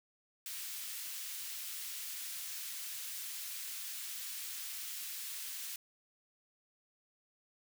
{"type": "high-pass noise", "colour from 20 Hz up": "white", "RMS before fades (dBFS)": -43, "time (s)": [0.46, 5.76], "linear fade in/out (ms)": 2, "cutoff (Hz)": 2000, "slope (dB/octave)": 12, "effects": []}